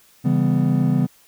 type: chord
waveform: triangle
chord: C# half-diminished seventh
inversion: none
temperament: just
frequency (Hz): 138.59 / 166.31 / 199.57 / 249.5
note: C#3 / E3 / G3 / B3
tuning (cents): 0 / +16 / +31 / +18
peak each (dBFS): -18 / -19 / -21 / -19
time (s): 0.24-1.07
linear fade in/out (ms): 20
effects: white hiss -54 dBFS RMS until 1.27 s